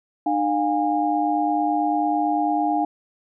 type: tone cluster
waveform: sine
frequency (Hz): 302.6 / 708 / 817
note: D#4 / F5 / G#5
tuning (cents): -48 / +23 / -29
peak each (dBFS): -23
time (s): 0.26-2.85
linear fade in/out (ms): 5
effects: none